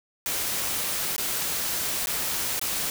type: noise with dropouts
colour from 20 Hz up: white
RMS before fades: -28 dBFS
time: 0.26-2.9 s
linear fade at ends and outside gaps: 1 ms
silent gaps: 1.164-1.18 / 2.06-2.07 / 2.595-2.614 s
effects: none

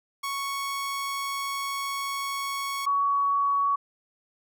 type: tone pair in turn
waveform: sawtooth / sine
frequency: 1108.7 / 1124.2 Hz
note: C#6 / C#6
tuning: 0 / +24 cents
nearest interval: unison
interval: 24 cents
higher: second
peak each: -25 / -21 dBFS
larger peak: second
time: 0.23-2.86 / 2.86-3.76 s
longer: first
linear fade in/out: 10 ms
effects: none

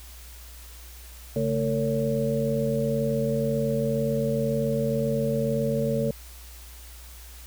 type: tone cluster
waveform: sine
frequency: 140.2 / 222.2 / 454.7 / 562 Hz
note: C#3 / A3 / A#4 / C#5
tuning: +20 / +17 / -43 / +24 cents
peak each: -28 dBFS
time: 1.36-6.11 s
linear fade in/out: 2 ms
effects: added 60 Hz sine -43 dBFS peak until 7.46 s + white hiss -48 dBFS RMS until 7.46 s

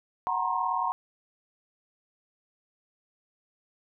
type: tone cluster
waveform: sine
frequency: 742 / 920 / 958 / 1069 Hz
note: F#5 / A#5 / A#5 / C6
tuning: +5 / -23 / +47 / +37 cents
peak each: -32 / -33 / -30 / -30 dBFS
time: 0.27-0.92 s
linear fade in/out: 0 ms
effects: none

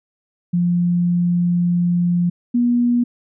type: tone pair in turn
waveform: sine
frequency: 174.9 / 241.2 Hz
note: F3 / B3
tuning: +3 / -41 cents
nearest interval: tritone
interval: 556 cents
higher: second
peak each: -14 / -13 dBFS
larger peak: second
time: 0.53-2.3 / 2.54-3.04 s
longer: first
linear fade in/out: 10 ms
effects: none

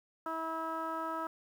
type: tone with low-pass filter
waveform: 15% pulse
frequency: 324 Hz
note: E4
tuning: 30 cents flat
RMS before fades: -37 dBFS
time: 0.26-1.27 s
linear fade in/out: 2 ms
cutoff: 1300 Hz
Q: 3.3
effects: 10-bit

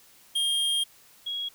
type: tone pair in turn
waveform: square / sine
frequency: 3223 / 3312 Hz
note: G7 / G#7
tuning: +47 / -5 cents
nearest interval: unison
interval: 48 cents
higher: second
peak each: -24 / -29 dBFS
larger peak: first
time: 0.35-0.84 / 1.26-1.49 s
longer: first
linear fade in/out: 10 ms
effects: white hiss -56 dBFS RMS until 1.54 s

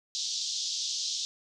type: band-pass noise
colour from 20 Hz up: white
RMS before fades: -33 dBFS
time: 0.15-1.25 s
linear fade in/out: 0 ms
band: 3400 to 6400 Hz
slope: 48 dB/octave
effects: none

